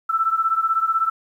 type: beating tone pair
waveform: sine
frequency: 1321 / 1337 Hz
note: E6 / E6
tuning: +3 / +24 cents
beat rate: 16 Hz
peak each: -19 / -22 dBFS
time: 0.09-1.1 s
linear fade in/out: 10 ms
effects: 9-bit